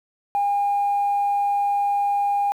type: tone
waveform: sine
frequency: 810 Hz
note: G#5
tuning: 43 cents flat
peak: -17 dBFS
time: 0.35-2.52 s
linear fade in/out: 0 ms
effects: tanh soft clip ceiling -15 dBFS + 8-bit